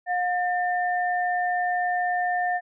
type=tone pair together; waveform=sine; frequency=717.3 / 1796 Hz; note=F5 / A6; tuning=+46 / +35 cents; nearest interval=octave + major third; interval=1589 cents; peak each=-23 / -28 dBFS; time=0.06-2.61 s; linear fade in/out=50 ms; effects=none

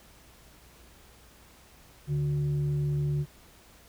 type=tone with frequency modulation; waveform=sine; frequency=145.5 Hz; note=D3; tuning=16 cents flat; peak=-25 dBFS; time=2.07-3.26 s; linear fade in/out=50 ms; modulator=219 Hz; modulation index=0.33; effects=added 60 Hz sine -60 dBFS peak until 3.88 s + pink hiss -56 dBFS RMS until 3.88 s

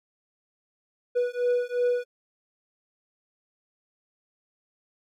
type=beating tone pair; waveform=triangle; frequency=487.8 / 490.6 Hz; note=B4 / B4; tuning=-21 / -12 cents; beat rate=2.8 Hz; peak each=-24 / -24 dBFS; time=1.15-2.05 s; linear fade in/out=20 ms; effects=none

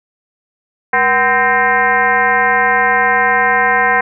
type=tone with frequency modulation; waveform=sine; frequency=1300 Hz; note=E6; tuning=24 cents flat; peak=-9 dBFS; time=0.93-4.01 s; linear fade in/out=5 ms; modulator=273 Hz; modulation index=2.7; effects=none

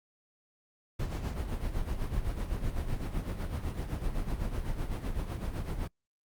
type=noise with tremolo; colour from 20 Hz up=brown; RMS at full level=-31 dBFS; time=0.99-5.88 s; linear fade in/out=10 ms; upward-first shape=sine; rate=7.9 Hz; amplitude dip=60%; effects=noise-tail reverb RT60 0.1 s tail -23 dB re dry + Opus 48 kbps

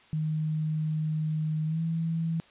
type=tone with pitch glide; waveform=sine; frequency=155.56 to 164.05 Hz; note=D#3 to E3; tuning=0 to -8 cents; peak=-26 dBFS; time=0.13-2.4 s; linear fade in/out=0 ms; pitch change=+92 cents; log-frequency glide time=1.66-1.81 s; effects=white hiss -57 dBFS RMS until 2.5 s + resampled to 8000 Hz

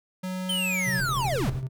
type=tone; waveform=square; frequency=185 Hz; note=F#3; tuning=in tune; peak=-30 dBFS; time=0.23-1.01 s; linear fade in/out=10 ms
type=linear sweep; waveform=square; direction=down; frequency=3147 to 95.9 Hz; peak=-26 dBFS; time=0.49-1.5 s; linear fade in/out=5 ms
type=tone with tremolo; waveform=triangle; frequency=130.81 Hz; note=C3; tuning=in tune; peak=-25 dBFS; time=0.86-1.69 s; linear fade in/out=20 ms; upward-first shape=square; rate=13 Hz; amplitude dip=50%
type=noise; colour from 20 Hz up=brown; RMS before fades=-36 dBFS; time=0.95-1.63 s; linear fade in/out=50 ms
effects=none

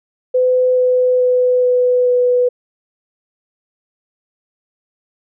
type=tone with pitch steps; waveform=sine; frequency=506 / 503.1 / 500.2 / 497.3 / 494.4 Hz; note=B4 / B4 / B4 / B4 / B4; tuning=+42 / +32 / +22 / +12 / +2 cents; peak=-10 dBFS; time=0.34-2.49 s; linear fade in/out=10 ms; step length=430 ms; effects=none

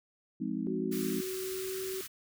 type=chord; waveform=sine; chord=F minor seventh; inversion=none; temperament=just; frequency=174.61 / 209.5 / 261.9 / 314.3 Hz; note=F3 / Ab3 / C4 / Eb4; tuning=0 / +15 / +2 / +18 cents; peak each=-39 / -36 / -36 / -38 dBFS; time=0.4-1.21 s; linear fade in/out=10 ms
type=tone with pitch glide; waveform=sine; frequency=372.1 to 379 Hz; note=F#4 to F#4; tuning=+10 to +42 cents; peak=-35 dBFS; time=0.67-2.01 s; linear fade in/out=0 ms; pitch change=+32 cents; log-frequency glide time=1.05-1.83 s
type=band-stop noise; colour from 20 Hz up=white; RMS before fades=-42 dBFS; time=0.91-2.08 s; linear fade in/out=20 ms; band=390 to 1100 Hz; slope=96 dB/octave
effects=none

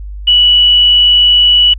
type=tone with quantisation; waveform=sine; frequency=2947 Hz; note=F#7; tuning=8 cents flat; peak=-4 dBFS; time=0.27-1.74 s; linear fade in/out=10 ms; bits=4; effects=added 50 Hz sine -22 dBFS peak until 1.78 s + resampled to 8000 Hz

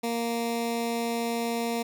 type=tone with notch filter; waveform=15% pulse; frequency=233.1 Hz; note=A#3; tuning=in tune; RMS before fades=-29 dBFS; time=0.03-1.83 s; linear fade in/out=10 ms; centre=1400 Hz; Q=1.6; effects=none

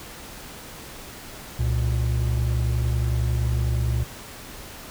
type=tone pair together; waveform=triangle; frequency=67.2 / 118.15 Hz; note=C2 / A#2; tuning=+47 / +24 cents; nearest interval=minor seventh; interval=977 cents; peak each=-21 dBFS; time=1.59-4.04 s; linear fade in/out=5 ms; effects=pink hiss -40 dBFS RMS until 4.9 s

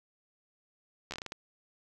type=slowing click train; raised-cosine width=0.2 ms; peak=-21 dBFS; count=8; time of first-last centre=1.11-1.321 s; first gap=12 ms; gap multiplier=1.3; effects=10-bit

